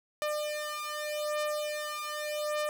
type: beating tone pair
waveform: sawtooth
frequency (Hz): 600 / 600.84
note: D5 / D5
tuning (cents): +37 / +39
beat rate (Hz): 0.84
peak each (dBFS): -31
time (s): 0.22-2.69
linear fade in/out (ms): 0
effects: none